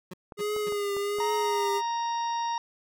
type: tone bursts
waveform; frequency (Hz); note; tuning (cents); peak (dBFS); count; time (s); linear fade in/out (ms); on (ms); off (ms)
25% pulse; 182.5; F#3; -24; -34; 3; 0.11-0.691; 5; 27; 250
type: clicks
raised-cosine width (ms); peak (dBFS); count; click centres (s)
1; -27; 5; 0.322 / 0.564 / 0.723 / 0.967 / 1.186
type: tone with vibrato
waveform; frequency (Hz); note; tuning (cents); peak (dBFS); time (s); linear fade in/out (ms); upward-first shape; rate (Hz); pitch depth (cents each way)
square; 411.6; G#4; -16; -28; 0.37-1.82; 50; triangle; 1.3; 51
type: harmonic tone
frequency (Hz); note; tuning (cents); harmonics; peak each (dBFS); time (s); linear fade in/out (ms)
933; A#5; +1; 1 / 2 / 3 / 4 / 5 / 6; -27 / -43 / -47 / -43 / -52 / -42; 1.2-2.58; 2
effects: none